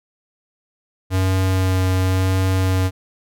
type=tone with vibrato; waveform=square; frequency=93.7 Hz; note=F#2; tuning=22 cents sharp; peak=-16 dBFS; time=1.1-2.91 s; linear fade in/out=50 ms; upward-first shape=sine; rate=0.94 Hz; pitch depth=11 cents each way; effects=none